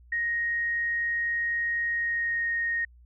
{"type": "tone with pitch glide", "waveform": "sine", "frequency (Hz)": [1872, 1860.1], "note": ["A#6", "A#6"], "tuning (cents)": [7, -4], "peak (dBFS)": -25, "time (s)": [0.12, 2.85], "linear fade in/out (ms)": 5, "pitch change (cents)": -11, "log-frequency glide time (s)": [1.91, 2.49], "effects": ["added 60 Hz sine -51 dBFS peak until 3.05 s"]}